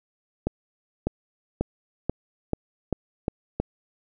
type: accelerating click train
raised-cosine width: 2 ms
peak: -10 dBFS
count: 8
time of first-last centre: 0.47-3.6 s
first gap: 600 ms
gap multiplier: 0.9
effects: none